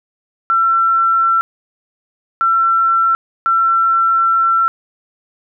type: tone bursts at uneven times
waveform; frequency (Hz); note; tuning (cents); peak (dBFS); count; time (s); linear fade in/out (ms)
sine; 1348; E6; +38; -10; 3; 0.5-1.41 / 2.41-3.15 / 3.46-4.68; 0
effects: none